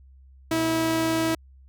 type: tone pair together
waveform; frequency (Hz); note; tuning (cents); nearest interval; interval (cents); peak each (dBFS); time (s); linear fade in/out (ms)
sawtooth; 121.5 / 324.4; B2 / E4; -28 / -28; octave + perfect fourth; 1700; -29 / -18; 0.51-1.35; 5
effects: added 66 Hz sine -48 dBFS peak until 1.68 s